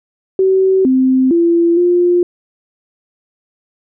sine tone with pitch steps, 380.3 / 260.1 / 339.4 / 352.5 Hz, F#4 / C4 / F4 / F4, +48 / -10 / -49 / +16 cents, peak -8 dBFS, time 0.39-2.23 s, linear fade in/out 2 ms, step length 460 ms, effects none

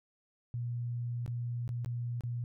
sine tone with dropouts, 120 Hz, B2, 49 cents flat, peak -33 dBFS, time 0.54-2.44 s, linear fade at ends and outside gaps 0 ms, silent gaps 1.262-1.278 / 1.678-1.691 / 1.847-1.86 / 2.208-2.236 s, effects none

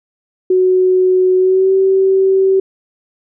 sine tone with pitch glide, 370 to 383.5 Hz, F#4 to G4, 0 to -38 cents, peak -8 dBFS, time 0.5-2.6 s, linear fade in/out 5 ms, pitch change +62 cents, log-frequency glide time 1.37-1.73 s, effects none

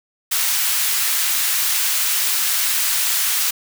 white high-pass noise, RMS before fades -19 dBFS, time 0.31-3.51 s, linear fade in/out 10 ms, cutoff 1300 Hz, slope 12 dB/octave, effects none

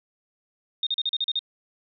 sine tone bursts, 3680 Hz, A#7, 23 cents flat, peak -22 dBFS, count 8, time 0.83-1.392 s, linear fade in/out 2 ms, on 37 ms, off 38 ms, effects none

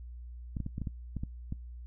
clicks, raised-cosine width 5 ms, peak -23 dBFS, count 9, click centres 0.568 / 0.603 / 0.664 / 0.781 / 0.817 / 0.872 / 1.167 / 1.235 / 1.524 s, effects noise-tail reverb RT60 0.1 s tail -20 dB re dry + added 60 Hz sine -42 dBFS peak until 1.86 s

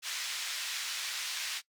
white band-pass noise, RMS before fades -37 dBFS, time 0.02-1.62 s, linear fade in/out 50 ms, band 1700 to 5200 Hz, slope 12 dB/octave, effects noise-tail reverb RT60 0.1 s tail -20 dB re dry

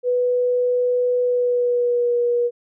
sine tone with pitch glide, 493.9 to 480.4 Hz, B4 to B4, 0 to -48 cents, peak -16 dBFS, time 0.03-2.51 s, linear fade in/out 50 ms, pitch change -48 cents, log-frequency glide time 1.22-2.16 s, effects none

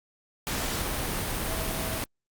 sine tone in noise, 648 Hz, E5, 30 cents flat, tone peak -38 dBFS, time 1.47-1.98 s, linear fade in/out 0 ms, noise pink, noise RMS -30 dBFS, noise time 0.47-2.04 s, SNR -11 dB, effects Opus 48 kbps

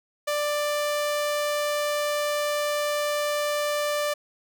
sawtooth tone, 590 Hz, D5, 8 cents sharp, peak -20 dBFS, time 0.27-4.14 s, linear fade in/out 10 ms, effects none

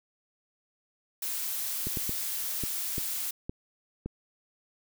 blue noise, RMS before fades -33 dBFS, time 1.22-3.31 s, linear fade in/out 5 ms
clicks, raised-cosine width 3 ms, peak -21 dBFS, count 7, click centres 1.87 / 1.972 / 2.094 / 2.637 / 2.981 / 3.495 / 4.06 s
effects none

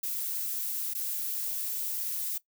violet noise with dropouts, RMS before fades -33 dBFS, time 0.03-2.38 s, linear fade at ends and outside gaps 5 ms, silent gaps 0.937-0.949 s, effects noise-tail reverb RT60 0.1 s tail -18 dB re dry

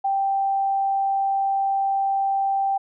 sine tone, 784 Hz, G5, in tune, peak -19 dBFS, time 0.04-2.78 s, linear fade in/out 10 ms, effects none

